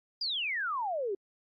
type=exponential sweep; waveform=sine; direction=down; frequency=4978 to 371.4 Hz; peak=-30 dBFS; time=0.21-1.15 s; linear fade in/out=5 ms; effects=AAC 64 kbps